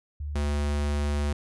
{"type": "tone pair in turn", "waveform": ["sine", "square"], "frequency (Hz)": [73.4, 72.85], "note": ["D2", "D2"], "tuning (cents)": [0, -13], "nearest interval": "unison", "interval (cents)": 13, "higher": "first", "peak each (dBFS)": [-30, -25], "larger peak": "second", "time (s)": [[0.2, 0.35], [0.35, 1.33]], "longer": "second", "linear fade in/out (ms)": 5, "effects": ["resampled to 24000 Hz"]}